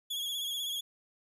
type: tone with vibrato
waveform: 40% pulse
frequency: 3342 Hz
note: G#7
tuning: 10 cents sharp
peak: -32 dBFS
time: 0.1-0.81 s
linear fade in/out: 10 ms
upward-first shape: sine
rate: 16 Hz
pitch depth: 56 cents each way
effects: 12-bit